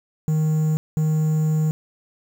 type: tone pair in turn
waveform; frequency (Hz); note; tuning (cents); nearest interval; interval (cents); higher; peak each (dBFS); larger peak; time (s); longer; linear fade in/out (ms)
triangle; 155.6 / 155.6; D#3 / D#3; 0 / 0; unison; 0; neither; -15; neither; 0.28-0.77 / 0.97-1.71; second; 0
effects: 7-bit